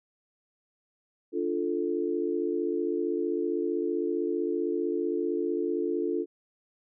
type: chord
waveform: sine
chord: D minor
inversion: none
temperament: equal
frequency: 293.7 / 349.2 / 440 Hz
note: D4 / F4 / A4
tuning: 0 / 0 / 0 cents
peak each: -32 / -29 / -31 dBFS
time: 1.32-6.26 s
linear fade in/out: 50 ms
effects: none